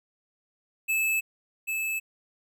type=tone with echo; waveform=square; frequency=2612 Hz; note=E7; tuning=17 cents flat; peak=-24 dBFS; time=0.88-1.21 s; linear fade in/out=20 ms; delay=790 ms; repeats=1; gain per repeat=-4 dB; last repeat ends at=2 s; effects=none